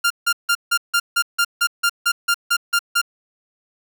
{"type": "tone bursts", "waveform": "sawtooth", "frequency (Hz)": 1396.9, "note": "F6", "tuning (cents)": 0, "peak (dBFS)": -11, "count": 14, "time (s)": [0.04, 3.016], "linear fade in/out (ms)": 10, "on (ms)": 64, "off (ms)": 160, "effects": []}